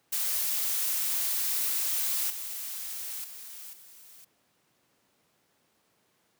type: noise with level steps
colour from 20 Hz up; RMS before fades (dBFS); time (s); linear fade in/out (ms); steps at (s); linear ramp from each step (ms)
blue; -29 / -37 / -44 / -52; 0.12-4.25; 10; 2.3 / 3.24 / 3.73; 2
effects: pink hiss -70 dBFS RMS until 6.39 s + high-pass 150 Hz 12 dB/octave